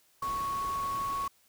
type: tone in noise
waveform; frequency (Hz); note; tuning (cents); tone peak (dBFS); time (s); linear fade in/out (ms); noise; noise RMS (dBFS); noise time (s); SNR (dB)
sine; 1108.7; C#6; 0; -30; 0.22-1.28; 5; pink; -44; 0.22-1.28; +11
effects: white hiss -66 dBFS RMS until 1.48 s